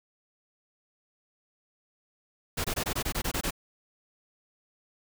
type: noise bursts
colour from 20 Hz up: pink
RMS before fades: -30 dBFS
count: 10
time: 2.57-3.508 s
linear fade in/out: 10 ms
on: 74 ms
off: 22 ms
effects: none